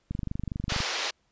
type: click train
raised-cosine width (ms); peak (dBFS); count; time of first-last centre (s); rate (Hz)
5; -19; 18; 0.11-0.804; 24.5
type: band-pass noise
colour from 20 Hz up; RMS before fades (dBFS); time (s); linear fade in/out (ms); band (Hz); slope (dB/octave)
white; -31; 0.69-1.11; 10; 380 to 5300; 24
effects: pink hiss -71 dBFS RMS until 1.31 s + resampled to 16000 Hz